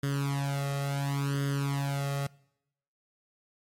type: tone with flanger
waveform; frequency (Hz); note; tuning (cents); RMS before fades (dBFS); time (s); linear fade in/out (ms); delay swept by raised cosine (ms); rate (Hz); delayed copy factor
sawtooth; 140; C#3; +18; -30; 0.03-2.27; 5; 0.61 to 1.57; 0.71; +0.9
effects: noise-tail reverb RT60 0.8 s tail -23 dB re dry + MP3 64 kbps